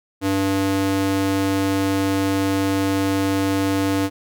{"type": "tone with high-pass filter", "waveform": "square", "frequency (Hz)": 97.2, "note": "G2", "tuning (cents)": -14, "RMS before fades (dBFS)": -20, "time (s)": [0.21, 4.1], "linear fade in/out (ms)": 50, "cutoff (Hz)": 210, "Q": 2.8, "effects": []}